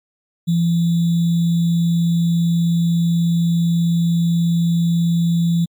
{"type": "tone with sample-and-hold", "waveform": "sine", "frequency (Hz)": 169.2, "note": "E3", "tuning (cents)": 45, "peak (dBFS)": -13, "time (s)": [0.47, 5.66], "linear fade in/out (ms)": 20, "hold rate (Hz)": 3675, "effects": ["MP3 96 kbps"]}